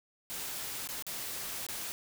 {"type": "noise with dropouts", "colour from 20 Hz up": "white", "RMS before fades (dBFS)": -39, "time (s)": [0.3, 1.92], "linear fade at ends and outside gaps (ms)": 0, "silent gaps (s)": [[0.874, 0.889], [1.024, 1.066], [1.666, 1.687]], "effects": []}